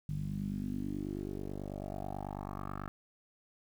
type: tone with low-pass filter sweep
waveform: 10% pulse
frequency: 49.16 Hz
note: G1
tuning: 6 cents sharp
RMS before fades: -39 dBFS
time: 0.09-2.88 s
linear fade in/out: 0 ms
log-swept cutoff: 150 to 1400 Hz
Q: 4.3
effects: 10-bit